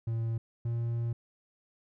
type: tone pair in turn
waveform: triangle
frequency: 114.2 / 117.07 Hz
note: A#2 / A#2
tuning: -35 / +8 cents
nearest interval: unison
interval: 43 cents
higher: second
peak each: -27 dBFS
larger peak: neither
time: 0.07-0.38 / 0.65-1.13 s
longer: second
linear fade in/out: 5 ms
effects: none